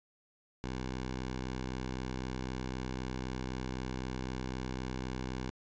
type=tone; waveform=10% pulse; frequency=63.9 Hz; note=C2; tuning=40 cents flat; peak=-28 dBFS; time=0.64-5.5 s; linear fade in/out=0 ms; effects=resampled to 16000 Hz